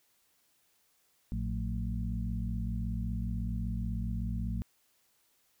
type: harmonic tone with a mistuned harmonic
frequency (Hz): 56.2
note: A1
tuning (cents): +37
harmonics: 1 / 2 / 3 / 4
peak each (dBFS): -34 / -37 / -39 / -40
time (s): 1.32-4.62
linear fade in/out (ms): 0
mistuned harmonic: 3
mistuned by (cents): +110
effects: white hiss -71 dBFS RMS until 5.6 s